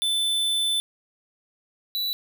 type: tone pair in turn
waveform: square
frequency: 3520 / 3951 Hz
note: A7 / B7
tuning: 0 / 0 cents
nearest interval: major second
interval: 200 cents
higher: second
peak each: -22 / -25 dBFS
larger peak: first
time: 0.02-0.8 / 1.95-2.13 s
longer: first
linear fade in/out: 0 ms
effects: none